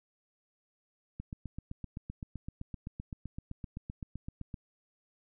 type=click train; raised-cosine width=5 ms; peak=-27 dBFS; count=27; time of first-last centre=1.2-4.542 s; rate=7.78 Hz; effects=none